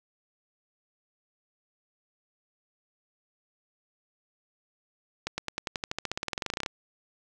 accelerating click train, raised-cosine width 0.2 ms, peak -13 dBFS, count 24, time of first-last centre 5.27-6.662 s, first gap 110 ms, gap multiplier 0.94, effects none

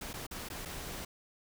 pink noise with dropouts, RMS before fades -42 dBFS, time 0.01-1.05 s, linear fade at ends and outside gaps 5 ms, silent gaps 0.132-0.138 / 0.267-0.31 / 0.488-0.5 / 0.652-0.656 s, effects none

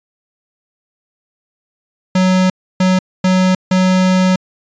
square tone bursts at uneven times, 185.5 Hz, F#3, 5 cents sharp, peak -10 dBFS, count 4, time 2.15-2.5 / 2.8-2.99 / 3.24-3.55 / 3.71-4.36 s, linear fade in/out 5 ms, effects resampled to 16000 Hz

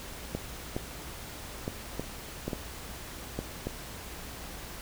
clicks, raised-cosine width 2 ms, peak -18 dBFS, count 8, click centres 0.35 / 0.765 / 1.679 / 1.996 / 2.48 / 2.532 / 3.39 / 3.67 s, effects added 60 Hz sine -49 dBFS peak until 4.81 s + pink hiss -43 dBFS RMS until 4.81 s

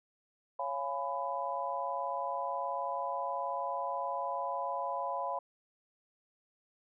sine chord, C# dominant seventh, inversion none, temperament just, 554.4 / 693 / 831.5 / 997.9 Hz, C#5 / E#5 / G#5 / B5, 0 / -14 / +2 / +18 cents, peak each -39 / -39 / -40 / -36 dBFS, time 0.59-5.39 s, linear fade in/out 5 ms, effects none

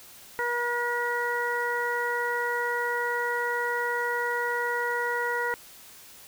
harmonic tone, 480 Hz, B4, 49 cents flat, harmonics 1 / 2 / 3 / 4, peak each -31 / -31 / -31 / -31 dBFS, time 0.39-5.54 s, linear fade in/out 0 ms, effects white hiss -49 dBFS RMS until 6.27 s

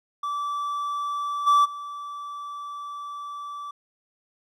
triangle tone with level steps, 1160 Hz, D6, 22 cents flat, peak -24 / -13 / -31 dBFS, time 0.23-3.71 s, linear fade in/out 5 ms, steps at 1.46 / 1.64 s, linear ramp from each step 20 ms, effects none

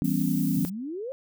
sine chord, C# half-diminished seventh, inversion first, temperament equal, 164.81 / 196 / 246.9 / 277.2 Hz, E3 / G3 / B3 / C#4, 0 / 0 / 0 / 0 cents, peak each -28 dBFS, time 0.02-0.65 s, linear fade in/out 0 ms
violet noise, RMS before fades -38 dBFS, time 0.04-0.7 s, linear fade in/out 10 ms
sine exponential sweep, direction up, 134.6 to 554.4 Hz, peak -31 dBFS, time 0.57-1.12 s, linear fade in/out 0 ms
effects none

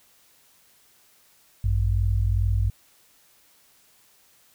sine tone pair together, 54.56 / 97 Hz, A1 / G2, -14 / -18 cents, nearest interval minor seventh, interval 996 cents, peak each -22 dBFS, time 1.64-2.7 s, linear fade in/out 5 ms, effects white hiss -59 dBFS RMS until 4.54 s

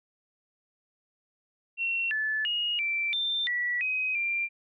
sine tone with pitch steps, 2724 / 1737 / 2873 / 2341 / 3578 / 1946 / 2523 / 2376 Hz, F7 / A6 / F7 / D7 / A7 / B6 / D#7 / D7, -44 / -23 / +48 / -6 / +28 / -26 / +23 / +20 cents, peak -26 dBFS, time 1.77-4.49 s, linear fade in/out 50 ms, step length 340 ms, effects none

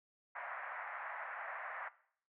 white band-pass noise, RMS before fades -45 dBFS, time 0.35-1.89 s, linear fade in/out 10 ms, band 620 to 2000 Hz, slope 48 dB/octave, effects noise-tail reverb RT60 0.6 s tail -18 dB re dry

